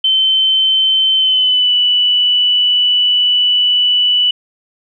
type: tone with pitch glide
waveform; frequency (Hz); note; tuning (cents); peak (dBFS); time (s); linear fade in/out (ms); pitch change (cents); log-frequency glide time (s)
sine; 3083 to 2966; G7 to F#7; -29 to +4; -9; 0.04-4.31; 5; -67; 1.16-1.74
effects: none